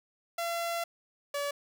sawtooth tone pair in turn, 680 / 571.8 Hz, F5 / D5, -46 / -46 cents, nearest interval minor third, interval 300 cents, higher first, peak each -27 dBFS, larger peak neither, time 0.38-0.84 / 1.34-1.51 s, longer first, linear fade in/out 5 ms, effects none

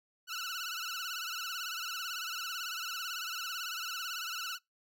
15% pulse tone with vibrato, 1396.9 Hz, F6, in tune, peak -30 dBFS, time 0.27-4.59 s, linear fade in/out 50 ms, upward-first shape sine, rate 18 Hz, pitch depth 120 cents each way, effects noise-tail reverb RT60 0.2 s tail -26 dB re dry

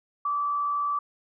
sine tone with frequency modulation, 1159 Hz, D6, 23 cents flat, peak -24 dBFS, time 0.25-0.99 s, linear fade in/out 5 ms, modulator 73.6 Hz, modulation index 0.29, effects none

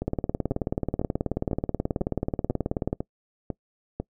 two click trains, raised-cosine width 2 ms, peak -12 / -15 dBFS, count 54 / 9, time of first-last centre 0.08-2.929 / 0.02-4 s, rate 18.6 / 2.01 Hz, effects noise-tail reverb RT60 0.1 s tail -23 dB re dry

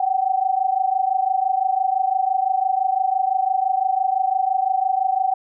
sine tone pair together, 748.1 / 774 Hz, F#5 / G5, +19 / -22 cents, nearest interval minor second, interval 59 cents, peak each -20 dBFS, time 0-5.34 s, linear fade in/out 5 ms, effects none

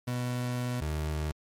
30% pulse tone pair in turn, 123.47 / 76.67 Hz, B2 / D#2, 0 / -25 cents, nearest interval minor sixth, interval 825 cents, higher first, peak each -27 dBFS, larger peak neither, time 0.07-0.81 / 0.81-1.32 s, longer first, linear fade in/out 10 ms, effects MP3 64 kbps

